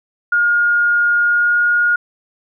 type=tone with pitch glide; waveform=sine; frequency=1424 to 1432.2 Hz; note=F6 to F6; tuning=+33 to +43 cents; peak=-11 dBFS; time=0.32-1.96 s; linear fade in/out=5 ms; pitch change=+10 cents; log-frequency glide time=1.2-1.6 s; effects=none